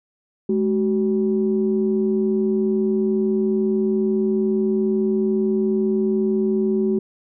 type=tone pair together; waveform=sine; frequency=212.3 / 378.2 Hz; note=G#3 / F#4; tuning=+38 / +38 cents; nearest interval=minor seventh; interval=1000 cents; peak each=-19 dBFS; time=0.49-6.99 s; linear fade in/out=5 ms; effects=tanh soft clip ceiling -9 dBFS